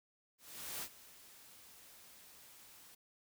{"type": "noise with ADSR envelope", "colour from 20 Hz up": "white", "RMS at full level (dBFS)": -42, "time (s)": [0.38, 2.95], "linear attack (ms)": 440, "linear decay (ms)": 66, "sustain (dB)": -17, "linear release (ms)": 6, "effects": []}